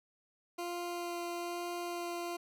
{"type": "tone with vibrato", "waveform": "20% pulse", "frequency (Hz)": 347.4, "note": "F4", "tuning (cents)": -9, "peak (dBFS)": -32, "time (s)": [0.58, 2.37], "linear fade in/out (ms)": 10, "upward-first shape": "sine", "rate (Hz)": 1.1, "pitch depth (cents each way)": 8, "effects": []}